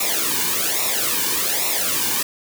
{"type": "noise with flanger", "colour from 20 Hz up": "white", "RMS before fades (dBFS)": -21, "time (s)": [0, 2.23], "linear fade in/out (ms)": 5, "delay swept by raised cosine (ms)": [0.63, 1.56], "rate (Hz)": 1.2, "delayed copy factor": -0.8, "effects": []}